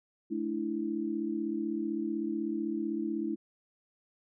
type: chord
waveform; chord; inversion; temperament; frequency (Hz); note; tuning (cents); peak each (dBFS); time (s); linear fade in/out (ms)
sine; A suspended fourth; none; equal with one note detuned; 216.6 / 293.7 / 329.6; A3 / D4 / E4; -27 / 0 / 0; -36 / -36 / -33; 0.3-3.36; 20
effects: none